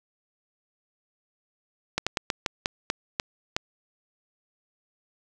slowing click train, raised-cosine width 0.2 ms, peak -7 dBFS, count 9, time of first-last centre 1.98-3.565 s, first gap 86 ms, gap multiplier 1.23, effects none

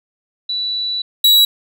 sine / 45% pulse tone pair in turn, 3951 / 3901 Hz, B7 / B7, 0 / -22 cents, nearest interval unison, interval 22 cents, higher first, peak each -18 / -8 dBFS, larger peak second, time 0.49-1.02 / 1.24-1.45 s, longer first, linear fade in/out 5 ms, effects none

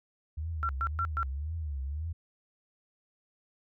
sine tone with vibrato, 74.2 Hz, D2, 18 cents sharp, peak -32 dBFS, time 0.37-2.13 s, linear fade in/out 10 ms, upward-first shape triangle, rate 1.9 Hz, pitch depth 220 cents each way
sine tone bursts, 1359 Hz, F6, 48 cents flat, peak -28 dBFS, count 4, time 0.63-1.23 s, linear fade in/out 0 ms, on 60 ms, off 120 ms
effects none

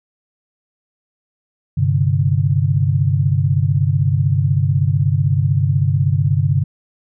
sine chord, G suspended fourth, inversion none, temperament equal, 98 / 130.81 / 146.83 Hz, G2 / C3 / D3, 0 / 0 / 0 cents, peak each -17 dBFS, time 1.77-6.64 s, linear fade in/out 10 ms, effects none

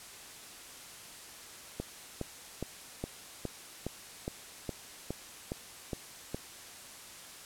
click train, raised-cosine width 2 ms, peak -21 dBFS, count 12, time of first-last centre 1.8-6.345 s, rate 2.42 Hz, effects white hiss -49 dBFS RMS until 7.45 s + low-pass 11000 Hz 12 dB/octave

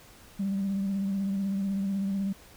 sine tone with vibrato, 196 Hz, G3, in tune, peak -25 dBFS, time 0.39-2.33 s, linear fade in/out 10 ms, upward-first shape triangle, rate 16 Hz, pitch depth 39 cents each way, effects tanh soft clip ceiling -23 dBFS + pink hiss -53 dBFS RMS until 2.56 s

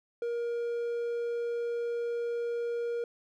triangle tone, 472 Hz, A#4, 22 cents sharp, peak -28 dBFS, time 0.22-3.04 s, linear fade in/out 2 ms, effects none

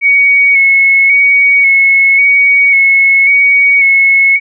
sine tone with vibrato, 2217 Hz, C#7, in tune, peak -4 dBFS, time 0.01-4.4 s, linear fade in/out 50 ms, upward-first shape square, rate 0.92 Hz, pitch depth 22 cents each way, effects none

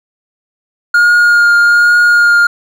triangle tone with vibrato, 1421 Hz, F6, 30 cents sharp, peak -3 dBFS, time 0.94-2.47 s, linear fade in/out 5 ms, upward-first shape triangle, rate 1.2 Hz, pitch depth 16 cents each way, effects none

